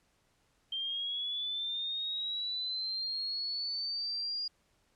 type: linear sweep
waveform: sine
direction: up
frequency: 3151 to 4845 Hz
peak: -33 dBFS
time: 0.72-4.48 s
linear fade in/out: 5 ms
effects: pink hiss -72 dBFS RMS until 4.95 s + low-pass 10000 Hz 12 dB/octave